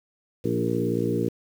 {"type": "harmonic tone with a mistuned harmonic", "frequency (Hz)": 58.27, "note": "A#1", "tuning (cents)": 0, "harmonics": [2, 3, 4, 5, 6, 7, 8], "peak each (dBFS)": [-30, -30, -30, -30, -30, -30, -30], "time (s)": [0.44, 1.29], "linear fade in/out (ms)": 10, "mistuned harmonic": 6, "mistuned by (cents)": -18, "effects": ["8-bit"]}